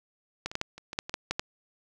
clicks, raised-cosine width 0.2 ms, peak -14 / -23 / -12 / -12 / -27 / -20 / -10 / -20 / -13 / -11 / -11 dBFS, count 11, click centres 0.46 / 0.515 / 0.554 / 0.614 / 0.78 / 0.931 / 0.989 / 1.095 / 1.141 / 1.31 / 1.395 s, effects none

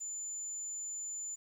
sine tone, 7040 Hz, A8, in tune, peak -37 dBFS, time 0-1.36 s, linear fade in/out 20 ms, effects tanh soft clip ceiling -34 dBFS + 11-bit

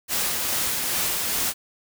white noise with tremolo, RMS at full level -24 dBFS, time 0.08-1.54 s, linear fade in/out 50 ms, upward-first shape sine, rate 2.4 Hz, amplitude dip 25%, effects none

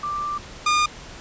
sine / sawtooth tone pair in turn, 1179 / 1214.2 Hz, D6 / D#6, +6 / -43 cents, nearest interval minor second, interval 51 cents, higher second, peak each -24 / -13 dBFS, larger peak second, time 0.03-0.38 / 0.66-0.86 s, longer first, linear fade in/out 5 ms, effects pink hiss -40 dBFS RMS until 1.2 s + resampled to 16000 Hz

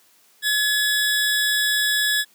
25% pulse tone pair together, 1700 / 3816 Hz, G#6 / A#7, +40 / +40 cents, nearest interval octave + major second, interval 1400 cents, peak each -15 / -23 dBFS, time 0.42-2.25 s, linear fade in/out 50 ms, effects white hiss -57 dBFS RMS until 2.34 s + high-pass 150 Hz 12 dB/octave

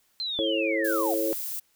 sine linear sweep, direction down, 4167 to 632 Hz, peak -28 dBFS, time 0.2-1.14 s, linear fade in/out 0 ms
sine chord, A major, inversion second, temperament equal with one note detuned, 329.6 / 440 / 544.2 Hz, E4 / A4 / C#5, 0 / 0 / -32 cents, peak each -28 / -31 / -28 dBFS, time 0.39-1.33 s, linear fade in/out 0 ms
violet noise, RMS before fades -33 dBFS, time 0.84-1.6 s, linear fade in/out 10 ms
effects white hiss -67 dBFS RMS until 1.75 s

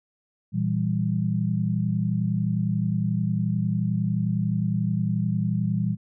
sine chord, E diminished, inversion second, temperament equal, 116.54 / 164.81 / 196 Hz, Bb2 / E3 / G3, 0 / 0 / 0 cents, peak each -26 dBFS, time 0.52-5.97 s, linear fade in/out 50 ms, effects none

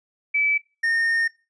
sine / triangle tone pair in turn, 2303 / 1832.6 Hz, D7 / A#6, -34 / -30 cents, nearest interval major third, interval 396 cents, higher first, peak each -18 / -17 dBFS, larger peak second, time 0.34-0.58 / 0.83-1.28 s, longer second, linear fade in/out 10 ms, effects noise-tail reverb RT60 0.3 s tail -21 dB re dry + resampled to 22050 Hz

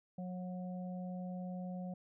harmonic tone, 181.8 Hz, F#3, 30 cents flat, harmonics 1 / 3 / 4, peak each -40 / -50 / -52 dBFS, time 0.18-1.94 s, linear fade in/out 5 ms, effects none

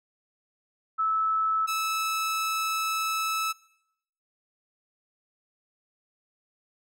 sine / sawtooth tone pair in turn, 1306 / 1306 Hz, E6 / E6, -17 / -17 cents, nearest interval unison, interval 0 cents, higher neither, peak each -22 dBFS, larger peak neither, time 0.98-1.67 / 1.67-3.53 s, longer second, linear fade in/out 20 ms, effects noise-tail reverb RT60 0.8 s tail -23 dB re dry + MP3 64 kbps

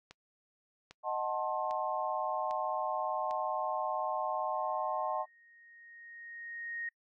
click train, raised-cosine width 0.2 ms, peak -31 dBFS, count 5, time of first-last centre 0.11-3.31 s, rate 1.25 Hz
sine chord, D# diminished seventh, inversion none, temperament equal with one note detuned, 622.3 / 740 / 880 / 1063 Hz, D#5 / F#5 / A5 / C6, 0 / 0 / 0 / +27 cents, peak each -37 dBFS, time 1.03-5.26 s, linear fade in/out 50 ms
sine tone with exponential growth, 1864.7 Hz, A#6, in tune, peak -35 dBFS, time 4.54-6.89 s, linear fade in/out 5 ms, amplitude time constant 510 ms
effects noise-tail reverb RT60 0.1 s tail -25 dB re dry

